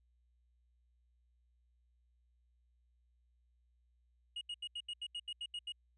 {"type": "tone bursts", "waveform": "triangle", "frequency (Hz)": 2879, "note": "F#7", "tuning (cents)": -48, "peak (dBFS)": -38, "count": 11, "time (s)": [4.36, 5.722], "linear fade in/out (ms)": 5, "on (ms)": 52, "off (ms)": 79, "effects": ["added 60 Hz sine -70 dBFS peak until 5.97 s", "resampled to 24000 Hz"]}